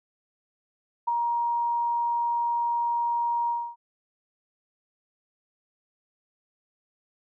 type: tone with ADSR envelope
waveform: sine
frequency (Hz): 944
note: A#5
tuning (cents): +22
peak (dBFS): -19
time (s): 1.07-3.76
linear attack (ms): 14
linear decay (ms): 4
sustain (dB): -4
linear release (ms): 270
effects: none